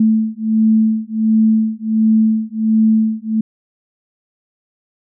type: beating tone pair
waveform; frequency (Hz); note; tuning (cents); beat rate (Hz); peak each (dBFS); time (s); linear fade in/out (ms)
sine; 219.1 / 220.5; A3 / A3; -7 / +4; 1.4; -14; 0-3.41; 5
effects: none